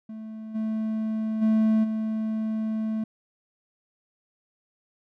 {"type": "tone with level steps", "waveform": "triangle", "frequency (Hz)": 219.1, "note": "A3", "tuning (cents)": -7, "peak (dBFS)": [-33, -23, -16, -23], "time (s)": [0.09, 3.04], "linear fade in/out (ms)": 5, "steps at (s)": [0.54, 1.41, 1.83], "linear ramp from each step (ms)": 20, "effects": []}